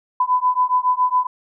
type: beating tone pair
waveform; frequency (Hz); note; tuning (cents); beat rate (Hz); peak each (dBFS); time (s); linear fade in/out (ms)
sine; 999 / 1006.2; B5 / B5; +20 / +32; 7.2; -18; 0.2-1.27; 5
effects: none